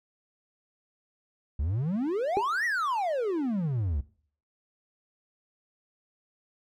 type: exponential two-way sweep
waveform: triangle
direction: up then down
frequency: 65.41 to 1975.5 to 65.41 Hz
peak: -24 dBFS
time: 1.59-4.01 s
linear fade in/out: 5 ms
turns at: 2.65 s
type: tone with exponential decay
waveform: sine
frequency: 399.8 Hz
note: G4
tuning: 34 cents sharp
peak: -19 dBFS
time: 2.37-2.46 s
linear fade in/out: 0 ms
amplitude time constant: 18 ms
effects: noise-tail reverb RT60 0.5 s tail -19 dB re dry